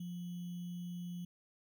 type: tone with sample-and-hold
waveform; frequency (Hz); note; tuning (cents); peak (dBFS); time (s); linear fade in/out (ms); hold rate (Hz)
sine; 175.6; F3; +10; -40; 0-1.25; 5; 3150
effects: none